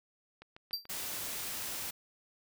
click train, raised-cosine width 0.3 ms, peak -34 dBFS, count 6, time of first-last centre 0.42-1.144 s, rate 6.91 Hz
square tone with exponential decay, 4699 Hz, D8, in tune, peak -29 dBFS, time 0.73-0.87 s, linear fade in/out 2 ms, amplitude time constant 30 ms
white noise, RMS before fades -39 dBFS, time 0.89-1.91 s, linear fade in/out 10 ms
effects none

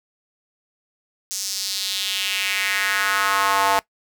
square tone with high-pass filter sweep, 98 Hz, G2, in tune, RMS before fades -22 dBFS, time 1.31-3.79 s, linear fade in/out 0 ms, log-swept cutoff 6200 to 820 Hz, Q 2.6, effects noise-tail reverb RT60 0.1 s tail -20 dB re dry

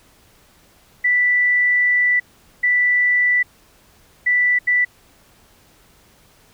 sine tone bursts at uneven times, 1973 Hz, B6, 2 cents flat, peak -13 dBFS, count 4, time 1.04-2.2 / 2.63-3.43 / 4.26-4.59 / 4.67-4.85 s, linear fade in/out 10 ms, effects pink hiss -53 dBFS RMS until 6.53 s

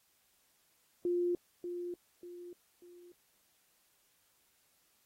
sine tone with echo, 351.6 Hz, F4, 12 cents sharp, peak -29 dBFS, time 1.05-1.35 s, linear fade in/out 2 ms, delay 590 ms, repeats 3, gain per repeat -8 dB, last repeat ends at 3.12 s, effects white hiss -72 dBFS RMS until 5.05 s + AAC 48 kbps

